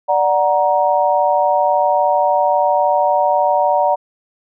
sine chord, D augmented, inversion none, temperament equal with one note detuned, 587.3 / 740 / 938.8 Hz, D5 / F#5 / A#5, 0 / 0 / +12 cents, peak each -16 dBFS, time 0.08-3.96 s, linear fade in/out 20 ms, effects none

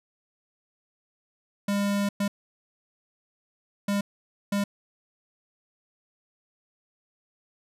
square tone bursts at uneven times, 201.6 Hz, G3, 49 cents sharp, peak -24 dBFS, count 4, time 1.68-2.09 / 2.2-2.28 / 3.88-4.01 / 4.52-4.64 s, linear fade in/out 5 ms, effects resampled to 32000 Hz

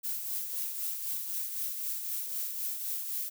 violet noise with tremolo, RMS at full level -33 dBFS, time 0.03-3.3 s, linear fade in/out 20 ms, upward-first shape triangle, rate 3.9 Hz, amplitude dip 50%, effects none

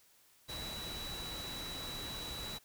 sine tone in noise, 3926 Hz, B7, 11 cents flat, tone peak -43 dBFS, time 0.48-2.59 s, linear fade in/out 20 ms, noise pink, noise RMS -45 dBFS, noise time 0.48-2.59 s, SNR -1 dB, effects white hiss -66 dBFS RMS until 2.64 s

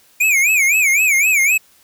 square tone with vibrato, 2349 Hz, D7, in tune, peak -12 dBFS, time 0.2-1.58 s, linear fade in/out 10 ms, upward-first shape sine, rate 3.9 Hz, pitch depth 180 cents each way, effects white hiss -52 dBFS RMS until 1.83 s

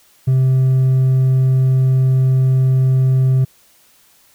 sine tone with hard clipping, 130.81 Hz, C3, in tune, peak -11 dBFS, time 0.27-3.45 s, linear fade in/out 10 ms, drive 2 dB, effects white hiss -52 dBFS RMS until 4.34 s

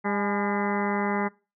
harmonic tone with a mistuned harmonic, 202 Hz, G#3, 48 cents flat, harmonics 1 / 2 / 3 / 4 / 5 / 6 / 7 / 8 / 9 / 10, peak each -28 / -31 / -36 / -31 / -35 / -36 / -39 / -39 / -39 / -35 dBFS, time 0.04-1.29 s, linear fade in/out 20 ms, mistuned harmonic 4, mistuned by +54 cents, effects noise-tail reverb RT60 0.3 s tail -22 dB re dry

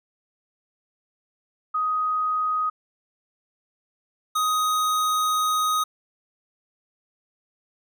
sine / square tone pair in turn, 1252 / 1252 Hz, D#6 / D#6, +10 / +10 cents, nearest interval unison, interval 0 cents, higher neither, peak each -21 dBFS, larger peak neither, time 1.74-2.7 / 4.35-5.84 s, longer second, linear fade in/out 10 ms, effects none

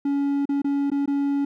triangle tone with dropouts, 281.5 Hz, C#4, 27 cents sharp, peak -18 dBFS, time 0.05-1.45 s, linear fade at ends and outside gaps 5 ms, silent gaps 0.455-0.491 / 0.619-0.644 / 0.902-0.916 / 1.059-1.076 s, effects none

